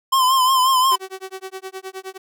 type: tone with vibrato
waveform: square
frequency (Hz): 1039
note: C6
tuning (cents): -12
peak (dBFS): -14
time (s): 0.12-0.96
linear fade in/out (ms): 10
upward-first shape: triangle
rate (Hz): 5.6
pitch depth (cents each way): 67
type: tone with tremolo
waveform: sawtooth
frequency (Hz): 380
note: F#4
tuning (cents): +46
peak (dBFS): -24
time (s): 0.91-2.18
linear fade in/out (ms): 10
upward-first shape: sine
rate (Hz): 9.6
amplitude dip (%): 100
effects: none